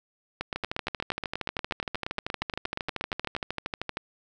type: two click trains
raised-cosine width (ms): 0.3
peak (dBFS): -14 / -14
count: 26 / 45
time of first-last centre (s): 0.41-3.365 / 0.56-3.971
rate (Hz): 8.46 / 12.9
effects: none